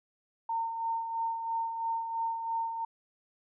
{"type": "tone with tremolo", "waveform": "sine", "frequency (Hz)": 912, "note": "A#5", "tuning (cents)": -38, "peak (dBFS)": -28, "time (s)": [0.49, 2.85], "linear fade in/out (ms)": 5, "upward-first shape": "sine", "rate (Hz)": 3, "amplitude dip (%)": 50, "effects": []}